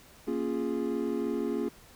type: chord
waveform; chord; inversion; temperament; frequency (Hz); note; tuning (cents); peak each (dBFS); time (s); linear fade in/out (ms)
triangle; Bb minor seventh; none; equal with one note detuned; 233.1 / 276.2 / 349.2 / 415.3; Bb3 / Db4 / F4 / Ab4; 0 / -6 / 0 / 0; -32; 0.27-1.69; 10
effects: pink hiss -55 dBFS RMS until 1.95 s